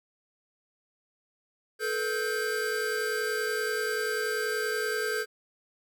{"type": "tone cluster", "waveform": "square", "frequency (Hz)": [432.4, 482.8, 1574], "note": ["A4", "B4", "G6"], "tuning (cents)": [-30, -39, 7], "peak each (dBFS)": [-32, -36, -32], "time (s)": [1.79, 5.26], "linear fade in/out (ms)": 50, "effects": []}